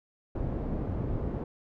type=low-pass noise; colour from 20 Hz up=pink; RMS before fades=-32 dBFS; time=0.35-1.44 s; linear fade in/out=5 ms; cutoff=470 Hz; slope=12 dB/octave; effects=none